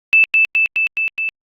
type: tone with echo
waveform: sine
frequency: 2637 Hz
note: E7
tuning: in tune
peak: -7 dBFS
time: 0.13-0.24 s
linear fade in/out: 0 ms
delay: 210 ms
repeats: 5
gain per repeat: -2 dB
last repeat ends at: 1.29 s
effects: Opus 48 kbps